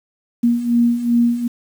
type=beating tone pair; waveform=sine; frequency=235.2 / 237.8 Hz; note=A#3 / A#3; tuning=+16 / +35 cents; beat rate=2.6 Hz; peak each=-19 / -14 dBFS; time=0.43-1.48 s; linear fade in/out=10 ms; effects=7-bit